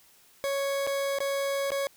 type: tone with dropouts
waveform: 40% pulse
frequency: 554.4 Hz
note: C#5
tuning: in tune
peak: -26 dBFS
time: 0.44-1.87 s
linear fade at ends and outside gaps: 0 ms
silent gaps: 0.867-0.873 / 1.186-1.204 / 1.705-1.718 s
effects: white hiss -59 dBFS RMS until 1.96 s